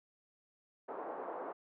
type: band-pass noise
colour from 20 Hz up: pink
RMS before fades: -43 dBFS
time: 0.88-1.53 s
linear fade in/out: 10 ms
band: 380 to 1100 Hz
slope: 24 dB/octave
effects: none